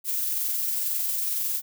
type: noise with amplitude modulation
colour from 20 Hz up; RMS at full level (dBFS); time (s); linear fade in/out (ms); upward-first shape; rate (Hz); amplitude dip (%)
violet; -26; 0.04-1.62; 50; sine; 22; 25
effects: none